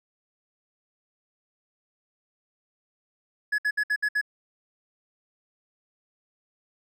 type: tone bursts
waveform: triangle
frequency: 1693 Hz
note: G#6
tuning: 33 cents sharp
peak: -20 dBFS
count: 6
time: 3.52-4.214 s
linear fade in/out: 10 ms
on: 64 ms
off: 62 ms
effects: none